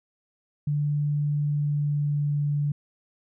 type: tone with pitch glide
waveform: sine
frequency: 146.83 to 145.65 Hz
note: D3 to D3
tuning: 0 to -14 cents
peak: -22 dBFS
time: 0.67-2.72 s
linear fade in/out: 5 ms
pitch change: -14 cents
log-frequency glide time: 1.42-2.43 s
effects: none